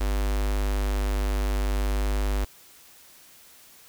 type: tone with notch filter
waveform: square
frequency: 50.3 Hz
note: G1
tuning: 45 cents sharp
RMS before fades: -25 dBFS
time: 0-2.45 s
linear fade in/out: 10 ms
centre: 130 Hz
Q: 0.99
effects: white hiss -52 dBFS RMS until 3.88 s